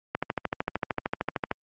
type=click train; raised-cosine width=0.5 ms; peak=-11 dBFS; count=19; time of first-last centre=0.15-1.514 s; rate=13.2 Hz; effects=high-pass 100 Hz 12 dB/octave + Opus 48 kbps